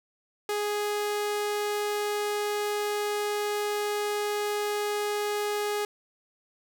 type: tone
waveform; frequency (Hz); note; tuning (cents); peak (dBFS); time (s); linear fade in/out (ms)
sawtooth; 415.3; G#4; 0; -23; 0.49-5.85; 2
effects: 10-bit